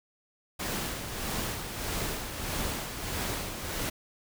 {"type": "noise with tremolo", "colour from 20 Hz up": "pink", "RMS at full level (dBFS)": -32, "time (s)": [0.59, 3.9], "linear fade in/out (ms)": 10, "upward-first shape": "sine", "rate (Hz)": 1.6, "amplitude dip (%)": 50, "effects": []}